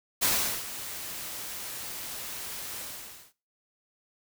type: noise with ADSR envelope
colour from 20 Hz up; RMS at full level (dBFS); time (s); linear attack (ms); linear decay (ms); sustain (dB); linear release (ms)
white; -24; 0.21-3.33; 23; 390; -14; 540
effects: noise-tail reverb RT60 0.3 s tail -18 dB re dry